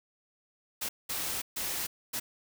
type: noise bursts at uneven times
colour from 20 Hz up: white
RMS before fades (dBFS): -34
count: 4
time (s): 0.81-0.89 / 1.09-1.42 / 1.56-1.87 / 2.13-2.2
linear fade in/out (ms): 10
effects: none